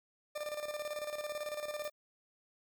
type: tone with tremolo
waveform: 40% pulse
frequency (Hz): 597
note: D5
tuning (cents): +28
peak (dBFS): -35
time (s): 0.35-1.9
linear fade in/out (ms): 10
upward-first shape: square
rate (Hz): 18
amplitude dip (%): 60
type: noise with exponential decay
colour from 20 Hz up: violet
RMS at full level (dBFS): -45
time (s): 1.84-1.92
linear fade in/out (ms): 1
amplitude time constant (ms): 16
effects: none